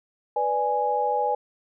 sine chord, G# diminished, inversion first, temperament equal, 493.9 / 587.3 / 830.6 Hz, B4 / D5 / G#5, 0 / 0 / 0 cents, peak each -27 / -29 / -23 dBFS, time 0.36-1.35 s, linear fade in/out 5 ms, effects none

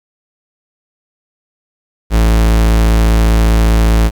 45% pulse tone, 55 Hz, A1, in tune, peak -7 dBFS, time 2.1-4.11 s, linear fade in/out 50 ms, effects 7-bit

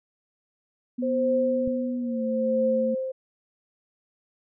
sine tone with pitch glide, 245.9 to 226.8 Hz, B3 to A#3, -7 to -47 cents, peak -26 dBFS, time 0.98-2.95 s, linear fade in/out 10 ms, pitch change -140 cents, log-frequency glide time 1.99-2.23 s
sine tone with tremolo, 523.3 Hz, C5, in tune, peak -20 dBFS, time 1.02-3.12 s, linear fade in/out 10 ms, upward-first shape triangle, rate 0.76 Hz, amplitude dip 95%
click, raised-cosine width 5 ms, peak -25 dBFS, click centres 1.676 s
effects none

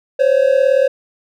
triangle tone pair together, 519.1 / 557 Hz, C5 / C#5, -14 / +8 cents, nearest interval minor second, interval 122 cents, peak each -11 dBFS, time 0.19-0.88 s, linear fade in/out 10 ms, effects none

